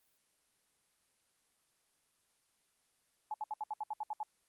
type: tone bursts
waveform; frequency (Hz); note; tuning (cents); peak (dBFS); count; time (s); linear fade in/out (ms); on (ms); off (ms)
sine; 853; G#5; +46; -35; 10; 3.31-4.231; 2; 30; 69
effects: white hiss -75 dBFS RMS until 4.48 s + Opus 24 kbps